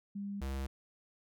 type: tone pair in turn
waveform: sine / square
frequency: 200.6 / 67.27 Hz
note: G3 / C2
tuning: +40 / +49 cents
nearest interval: octave + perfect fifth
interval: 1891 cents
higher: first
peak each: -37 / -36 dBFS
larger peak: second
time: 0.15-0.41 / 0.41-0.67 s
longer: neither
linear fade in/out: 10 ms
effects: none